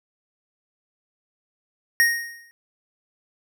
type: tone with exponential decay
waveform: square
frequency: 1864.7 Hz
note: A#6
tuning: in tune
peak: -13 dBFS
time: 2-2.51 s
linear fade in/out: 0 ms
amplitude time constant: 110 ms
effects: none